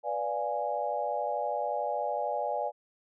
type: chord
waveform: sine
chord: B diminished seventh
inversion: none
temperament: equal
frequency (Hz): 493.9 / 587.3 / 698.5 / 830.6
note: B4 / D5 / F5 / Ab5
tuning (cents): 0 / 0 / 0 / 0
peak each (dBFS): -37 / -33 / -35 / -33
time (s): 0.03-2.72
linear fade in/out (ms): 50
effects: none